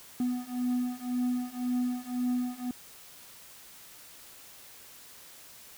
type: beating tone pair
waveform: triangle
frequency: 246.9 / 248.8 Hz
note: B3 / B3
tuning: 0 / +13 cents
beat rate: 1.9 Hz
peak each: -30 / -29 dBFS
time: 0.2-2.71 s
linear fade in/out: 2 ms
effects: white hiss -51 dBFS RMS until 5.77 s